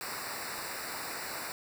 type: noise with comb filter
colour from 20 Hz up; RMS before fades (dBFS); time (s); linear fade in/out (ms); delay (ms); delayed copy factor
pink; -39; 0.01-1.52; 0; 0.31; -1
effects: none